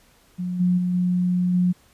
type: tone with level steps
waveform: sine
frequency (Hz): 179.6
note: F3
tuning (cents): +49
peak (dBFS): -24 / -16 / -20 / -18 / -16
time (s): 0.38-1.73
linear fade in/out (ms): 20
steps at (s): 0.59 / 0.77 / 0.93 / 1.53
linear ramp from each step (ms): 20
effects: pink hiss -57 dBFS RMS until 1.93 s + resampled to 32000 Hz